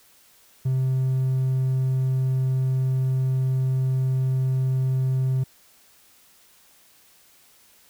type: tone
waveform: triangle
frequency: 130.81 Hz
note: C3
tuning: in tune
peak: -17 dBFS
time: 0.65-5.44 s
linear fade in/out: 10 ms
effects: tanh soft clip ceiling -13 dBFS + white hiss -56 dBFS RMS until 7.89 s